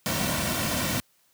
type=noise with comb filter; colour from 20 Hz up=pink; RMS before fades=-27 dBFS; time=0.06-1 s; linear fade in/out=0 ms; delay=2.4 ms; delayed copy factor=-0.6; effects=white hiss -65 dBFS RMS until 1.33 s + high-pass 60 Hz 12 dB/octave